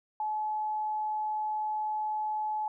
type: tone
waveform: sine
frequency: 856 Hz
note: A5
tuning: 48 cents flat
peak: -29 dBFS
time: 0.2-2.68 s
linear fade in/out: 2 ms
effects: none